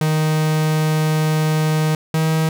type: tone pair in turn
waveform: 45% pulse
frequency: 155.56 / 158.74 Hz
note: D#3 / D#3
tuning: 0 / +35 cents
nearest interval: unison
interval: 35 cents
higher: second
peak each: -15 dBFS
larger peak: neither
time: 0.01-1.95 / 2.14-2.49 s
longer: first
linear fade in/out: 2 ms
effects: none